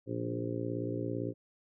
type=harmonic tone with a mistuned harmonic; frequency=57.8 Hz; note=A#1; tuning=14 cents flat; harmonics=2 / 3 / 4 / 5 / 6 / 7 / 8 / 9; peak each=-38 / -44 / -47 / -38 / -41 / -40 / -48 / -42 dBFS; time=0.06-1.34 s; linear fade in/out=50 ms; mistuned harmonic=3; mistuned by=+18 cents; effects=none